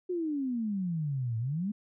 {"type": "exponential two-way sweep", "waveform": "sine", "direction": "down then up", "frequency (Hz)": [370, 110, 218.3], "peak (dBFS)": -29, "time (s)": [0.09, 1.72], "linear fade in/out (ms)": 10, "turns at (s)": 1.38, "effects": []}